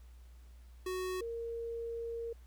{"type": "tone pair in turn", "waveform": ["square", "sine"], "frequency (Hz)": [370, 463.4], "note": ["F#4", "A#4"], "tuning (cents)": [0, -10], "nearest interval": "major third", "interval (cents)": 390, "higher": "second", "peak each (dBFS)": [-36, -37], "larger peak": "first", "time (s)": [[0.86, 1.21], [1.21, 2.33]], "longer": "second", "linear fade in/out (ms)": 5, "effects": ["added 60 Hz sine -52 dBFS peak until 2.46 s", "pink hiss -69 dBFS RMS until 2.46 s"]}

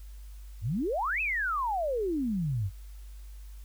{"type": "exponential two-way sweep", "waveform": "sine", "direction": "up then down", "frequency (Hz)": [87.1, 2665, 87.1], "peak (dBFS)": -27, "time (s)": [0.61, 2.71], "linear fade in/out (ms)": 50, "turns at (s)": 1.21, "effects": ["added 50 Hz sine -42 dBFS peak until 3.64 s", "white hiss -61 dBFS RMS until 3.64 s"]}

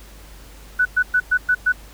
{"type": "tone bursts", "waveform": "sine", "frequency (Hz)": 1486, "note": "F#6", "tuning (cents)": 7, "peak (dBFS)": -13, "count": 6, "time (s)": [0.79, 1.724], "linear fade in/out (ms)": 10, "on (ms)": 64, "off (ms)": 110, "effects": ["added 50 Hz sine -41 dBFS peak until 1.93 s", "pink hiss -46 dBFS RMS until 1.93 s"]}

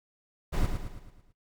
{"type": "noise with echo", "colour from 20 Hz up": "brown", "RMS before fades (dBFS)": -26, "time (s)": [0.52, 0.67], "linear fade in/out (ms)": 20, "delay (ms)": 110, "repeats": 6, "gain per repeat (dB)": -6, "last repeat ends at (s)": 1.33, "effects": ["noise-tail reverb RT60 0.1 s tail -20 dB re dry"]}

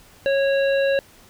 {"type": "harmonic tone with a mistuned harmonic", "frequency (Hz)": 550, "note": "C#5", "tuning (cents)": -14, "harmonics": [1, 3, 5, 7], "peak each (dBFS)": [-17, -27, -31, -34], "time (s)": [0.26, 0.99], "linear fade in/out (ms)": 0, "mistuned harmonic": 7, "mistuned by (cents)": 33, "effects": ["pink hiss -50 dBFS RMS until 1.29 s"]}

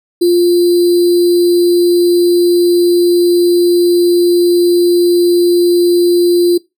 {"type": "tone with sample-and-hold", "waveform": "sine", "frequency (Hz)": 349.2, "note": "F4", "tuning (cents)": 0, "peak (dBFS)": -6, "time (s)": [0.21, 6.58], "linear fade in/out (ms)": 10, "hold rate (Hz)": 4410, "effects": ["noise-tail reverb RT60 0.2 s tail -21 dB re dry"]}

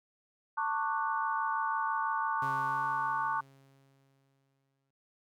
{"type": "chord", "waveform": "sine", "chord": "D major seventh", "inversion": "second", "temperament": "equal with one note detuned", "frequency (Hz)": [893.8, 1108.7, 1174.7, 1480], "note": ["A5", "C#6", "D6", "F#6"], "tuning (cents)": [27, 0, 0, 0], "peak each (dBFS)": [-33, -34, -37, -37], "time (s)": [0.57, 3.41], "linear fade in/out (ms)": 10}
{"type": "tone with exponential decay", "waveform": "sawtooth", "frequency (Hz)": 136.3, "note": "C#3", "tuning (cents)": -29, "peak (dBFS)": -36, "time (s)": [2.42, 4.91], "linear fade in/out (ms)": 5, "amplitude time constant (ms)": 540}
{"effects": []}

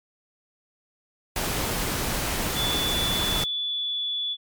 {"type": "noise", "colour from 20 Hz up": "pink", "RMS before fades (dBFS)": -27, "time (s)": [1.36, 3.44], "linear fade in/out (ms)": 2}
{"type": "tone with pitch glide", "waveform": "sine", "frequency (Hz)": [3464, 3440], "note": ["A7", "A7"], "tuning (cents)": [-28, -40], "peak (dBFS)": -25, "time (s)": [2.54, 4.37], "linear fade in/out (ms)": 50, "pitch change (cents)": -12, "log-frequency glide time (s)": [3.06, 4.05]}
{"effects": ["MP3 96 kbps"]}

